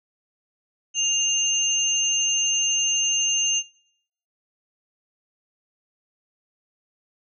sine tone pair together, 2807 / 6306 Hz, F7 / G8, +8 / +9 cents, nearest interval octave + major second, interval 1401 cents, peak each -23 / -22 dBFS, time 0.94-3.63 s, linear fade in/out 50 ms, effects noise-tail reverb RT60 0.7 s tail -22 dB re dry

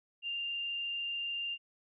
sine tone with frequency modulation, 2794 Hz, F7, in tune, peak -34 dBFS, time 0.22-1.58 s, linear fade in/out 50 ms, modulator 26.6 Hz, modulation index 0.76, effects none

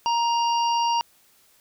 harmonic tone, 937 Hz, A#5, 9 cents sharp, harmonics 1 / 3 / 5 / 6, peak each -20 / -30 / -34 / -36 dBFS, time 0.06-1.01 s, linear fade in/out 0 ms, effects white hiss -59 dBFS RMS until 1.6 s

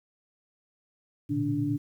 sine tone cluster, 113.5 / 122.8 / 146.3 / 290.9 Hz, A#2 / B2 / D3 / D4, -46 / -9 / -6 / -16 cents, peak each -33 / -35 / -33 / -27 dBFS, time 1.29-1.78 s, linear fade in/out 20 ms, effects 10-bit

